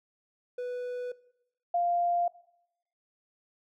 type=tone pair in turn; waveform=triangle / sine; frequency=493.9 / 697.1 Hz; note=B4 / F5; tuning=0 / -3 cents; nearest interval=tritone; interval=597 cents; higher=second; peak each=-30 / -24 dBFS; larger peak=second; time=0.58-1.12 / 1.74-2.28 s; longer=neither; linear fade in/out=5 ms; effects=noise-tail reverb RT60 0.8 s tail -20 dB re dry